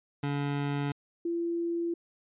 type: tone pair in turn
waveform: 25% pulse / sine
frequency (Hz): 142.8 / 339.6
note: D3 / F4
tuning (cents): -48 / -48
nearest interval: octave + minor third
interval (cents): 1500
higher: second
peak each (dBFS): -25 / -28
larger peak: first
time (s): 0.23-0.92 / 1.25-1.94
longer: neither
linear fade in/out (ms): 5
effects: resampled to 8000 Hz